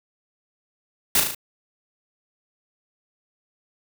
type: noise with echo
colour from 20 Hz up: white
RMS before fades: -18 dBFS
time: 1.15-1.2 s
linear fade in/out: 2 ms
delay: 37 ms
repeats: 4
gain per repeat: -4 dB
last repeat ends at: 1.348 s
effects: none